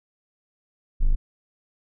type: tone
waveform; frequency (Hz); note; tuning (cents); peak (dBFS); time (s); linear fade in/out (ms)
triangle; 25.96; G#0; 0; -13; 1-1.16; 20
effects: none